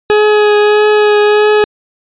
40% pulse tone with vibrato, 420 Hz, G#4, 19 cents sharp, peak -5 dBFS, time 0.1-1.64 s, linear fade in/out 0 ms, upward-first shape triangle, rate 1.6 Hz, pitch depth 16 cents each way, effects resampled to 8000 Hz

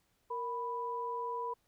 sine tone pair together, 466.2 / 987.8 Hz, A#4 / B5, 0 / 0 cents, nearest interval octave + minor second, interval 1300 cents, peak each -40 / -36 dBFS, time 0.3-1.54 s, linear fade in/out 10 ms, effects pink hiss -75 dBFS RMS until 1.67 s

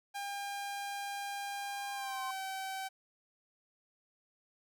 sawtooth tone with pitch glide, 803 to 768.1 Hz, G5 to G5, +41 to -35 cents, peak -34 dBFS, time 0.14-2.89 s, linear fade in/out 20 ms, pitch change -76 cents, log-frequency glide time 1.94-2.23 s
sine tone with exponential growth, 1054 Hz, C6, 12 cents sharp, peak -37 dBFS, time 1.29-2.31 s, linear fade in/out 5 ms, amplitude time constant 220 ms
effects none

